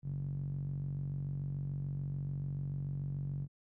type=tone with band-pass filter; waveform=sawtooth; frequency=46.88 Hz; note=F#1; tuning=23 cents sharp; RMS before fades=-38 dBFS; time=0.02-3.48 s; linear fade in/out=50 ms; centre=140 Hz; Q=6.5; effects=none